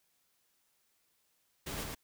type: noise with echo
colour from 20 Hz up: pink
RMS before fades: -40 dBFS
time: 1.66-1.84 s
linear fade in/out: 10 ms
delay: 110 ms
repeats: 1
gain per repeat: -2 dB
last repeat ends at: 1.95 s
effects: white hiss -75 dBFS RMS until 2.03 s